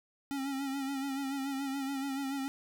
square tone with vibrato, 273.2 Hz, C#4, 25 cents flat, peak -34 dBFS, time 0.31-2.48 s, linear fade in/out 0 ms, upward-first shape sine, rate 7 Hz, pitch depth 48 cents each way, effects none

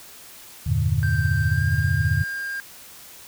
sine chord, E half-diminished seventh, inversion none, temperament equal with one note detuned, 83.03 / 98 / 116.54 / 146.83 Hz, E2 / G2 / Bb2 / D3, +13 / 0 / 0 / 0 cents, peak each -24 dBFS, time 0.66-2.24 s, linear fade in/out 10 ms
triangle tone with pitch glide, 1568 to 1605.6 Hz, G6 to G6, 0 to +41 cents, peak -25 dBFS, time 1.03-2.6 s, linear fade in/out 0 ms, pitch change +41 cents, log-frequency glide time 1.5-1.63 s
effects white hiss -44 dBFS RMS until 3.27 s

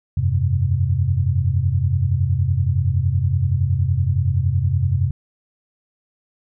sine chord, F suspended second, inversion none, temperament equal, 87.31 / 98 / 130.81 Hz, F2 / G2 / C3, 0 / 0 / 0 cents, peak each -20 dBFS, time 0.17-5.11 s, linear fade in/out 5 ms, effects none

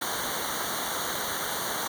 pink noise with comb filter, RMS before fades -31 dBFS, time 0.01-1.88 s, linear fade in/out 10 ms, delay 0.39 ms, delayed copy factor -1, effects none

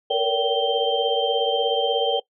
sine tone cluster, 455.7 / 472.3 / 568 / 772 / 3143 Hz, A#4 / A#4 / C#5 / G5 / G7, -39 / +23 / +42 / -27 / +4 cents, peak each -25 dBFS, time 0.1-2.2 s, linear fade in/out 10 ms, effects noise-tail reverb RT60 0.1 s tail -20 dB re dry

